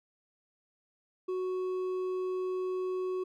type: tone with hard clipping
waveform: triangle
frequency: 370 Hz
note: F#4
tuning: in tune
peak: -32 dBFS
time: 1.28-3.24 s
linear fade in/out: 10 ms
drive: 8 dB
effects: none